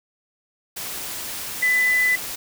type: tone in noise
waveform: sine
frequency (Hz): 2000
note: B6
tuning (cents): +21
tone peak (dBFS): -16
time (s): 1.62-2.16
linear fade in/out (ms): 10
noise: white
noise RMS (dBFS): -31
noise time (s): 0.76-2.36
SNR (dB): +12
effects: none